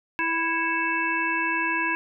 harmonic tone with a mistuned harmonic, 329.6 Hz, E4, in tune, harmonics 1 / 3 / 5 / 7 / 8, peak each -32 / -28 / -27 / -32 / -28 dBFS, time 0.19-1.95 s, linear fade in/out 0 ms, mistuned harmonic 7, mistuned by -68 cents, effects none

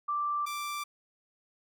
sine / sawtooth tone pair in turn, 1174.7 / 1174.7 Hz, D6 / D6, 0 / 0 cents, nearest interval unison, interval 0 cents, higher neither, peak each -28 / -30 dBFS, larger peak first, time 0.08-0.46 / 0.46-0.84 s, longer neither, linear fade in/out 10 ms, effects none

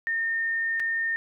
sine tone with dropouts, 1823 Hz, A#6, 39 cents flat, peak -24 dBFS, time 0.07-1.16 s, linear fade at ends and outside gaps 0 ms, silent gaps 0.797-0.801 s, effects none

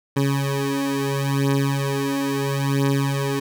20% pulse beating tone pair, 138.1 / 138.84 Hz, C#3 / C#3, -6 / +3 cents, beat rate 0.74 Hz, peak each -19 / -17 dBFS, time 0.16-3.4 s, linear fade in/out 10 ms, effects none

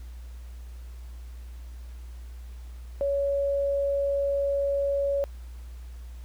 sine tone, 560 Hz, C#5, 18 cents sharp, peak -23 dBFS, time 3.01-5.24 s, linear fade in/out 0 ms, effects added 60 Hz sine -38 dBFS peak until 6.24 s + pink hiss -58 dBFS RMS until 6.24 s

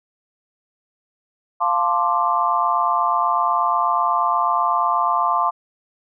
sine chord, D minor seventh, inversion first, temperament equal, 698.5 / 880 / 1046.5 / 1174.7 Hz, F5 / A5 / C6 / D6, 0 / 0 / 0 / 0 cents, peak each -23 / -23 / -20 / -21 dBFS, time 1.6-5.51 s, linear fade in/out 20 ms, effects none

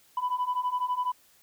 sine beating tone pair, 987.8 / 999.8 Hz, B5 / B5, 0 / +21 cents, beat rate 12 Hz, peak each -29 / -27 dBFS, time 0.17-1.12 s, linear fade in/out 5 ms, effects tanh soft clip ceiling -22 dBFS + white hiss -61 dBFS RMS until 1.42 s

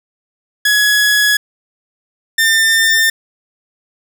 sawtooth tone pair in turn, 1683 / 1799.2 Hz, G#6 / A6, +23 / +38 cents, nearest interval minor second, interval 115 cents, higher second, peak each -6 dBFS, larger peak neither, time 0.65-1.37 / 2.38-3.1 s, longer neither, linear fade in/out 5 ms, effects none

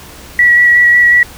sine tone with vibrato, 1933 Hz, B6, 38 cents flat, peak -4 dBFS, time 0.39-1.23 s, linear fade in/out 2 ms, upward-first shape square, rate 5.5 Hz, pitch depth 11 cents each way, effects added 66 Hz sine -38 dBFS peak until 1.37 s + pink hiss -34 dBFS RMS until 1.37 s

